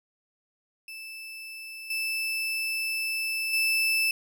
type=tone with level steps; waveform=35% pulse; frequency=2637 Hz; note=E7; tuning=in tune; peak=-37 / -26 / -21 dBFS; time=0.88-4.11 s; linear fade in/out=2 ms; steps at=1.9 / 3.53 s; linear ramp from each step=5 ms; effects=none